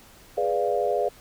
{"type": "chord", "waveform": "sine", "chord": "G# diminished seventh", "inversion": "none", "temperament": "equal", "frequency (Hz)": [415.3, 493.9, 587.3, 698.5], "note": ["G#4", "B4", "D5", "F5"], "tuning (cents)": [0, 0, 0, 0], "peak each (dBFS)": -27, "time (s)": [0.37, 1.09], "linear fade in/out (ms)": 10, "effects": ["pink hiss -51 dBFS RMS until 1.2 s"]}